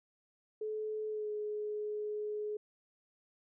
sine tone with pitch glide, 430.6 to 421.5 Hz, A4 to G#4, -37 to +26 cents, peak -35 dBFS, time 0.61-2.57 s, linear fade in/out 5 ms, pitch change -37 cents, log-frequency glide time 1.09-1.3 s, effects none

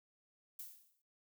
violet noise with exponential decay, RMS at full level -45 dBFS, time 0.59-1.02 s, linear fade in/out 5 ms, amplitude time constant 92 ms, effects noise-tail reverb RT60 0.4 s tail -24 dB re dry

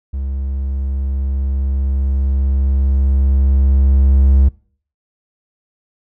triangle tone with level ramp, 67.6 Hz, C#2, 43 cents flat, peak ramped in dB -17 to -5 dBFS, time 0.13-4.49 s, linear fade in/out 10 ms, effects noise-tail reverb RT60 0.5 s tail -23 dB re dry

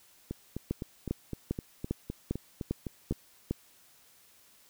two click trains, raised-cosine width 3 ms, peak -22 / -17 dBFS, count 12 / 8, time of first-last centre 0.31-3.123 / 0.71-3.51 s, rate 3.91 / 2.5 Hz, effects white hiss -61 dBFS RMS until 4.69 s

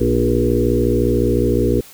harmonic tone with a mistuned harmonic, 59.8 Hz, A#1, 45 cents sharp, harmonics 1 / 2 / 4 / 5 / 6 / 7 / 8, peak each -21 / -21 / -21 / -21 / -21 / -21 / -21 dBFS, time 0-1.81 s, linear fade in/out 10 ms, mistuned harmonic 7, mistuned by -24 cents, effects white hiss -42 dBFS RMS until 1.93 s

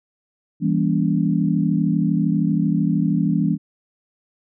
sine chord, E diminished seventh, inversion none, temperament just, 164.81 / 197.78 / 237.3 / 284.8 Hz, E3 / G3 / Bb3 / Db4, 0 / +16 / +31 / +47 cents, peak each -20 / -21 / -24 / -23 dBFS, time 0.6-3.58 s, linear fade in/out 50 ms, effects none

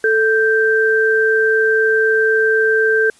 sine tone pair together, 440 / 1568 Hz, A4 / G6, 0 / 0 cents, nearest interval octave + minor seventh, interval 2200 cents, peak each -14 dBFS, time 0.04-3.1 s, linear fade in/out 2 ms, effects white hiss -50 dBFS RMS until 3.19 s + resampled to 24000 Hz

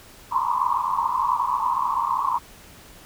white band-pass noise, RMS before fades -23 dBFS, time 0.31-2.39 s, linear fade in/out 20 ms, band 930 to 1100 Hz, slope 96 dB/octave, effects pink hiss -47 dBFS RMS until 3.05 s

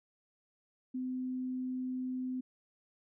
sine tone, 255.5 Hz, C4, 41 cents flat, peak -34 dBFS, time 0.94-2.41 s, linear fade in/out 10 ms, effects none

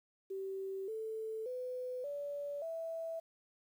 sine tone with pitch steps, 385.9 / 440.7 / 503.3 / 574.9 / 656.5 Hz, G4 / A4 / B4 / D5 / E5, -27 / +3 / +33 / -37 / -7 cents, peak -38 dBFS, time 0.3-3.2 s, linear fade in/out 10 ms, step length 580 ms, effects 11-bit

